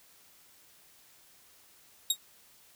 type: tone with exponential decay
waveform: 20% pulse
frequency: 3764 Hz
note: A#7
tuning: 16 cents sharp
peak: -15 dBFS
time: 2.1-2.17 s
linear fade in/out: 5 ms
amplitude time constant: 15 ms
effects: white hiss -60 dBFS RMS until 2.75 s